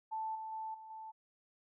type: tone with level steps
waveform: sine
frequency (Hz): 880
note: A5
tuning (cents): 0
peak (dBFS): -36 / -41 / -39 / -49 / -45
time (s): 0.11-1.12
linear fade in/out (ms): 20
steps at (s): 0.35 / 0.52 / 0.74 / 0.9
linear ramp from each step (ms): 5
effects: none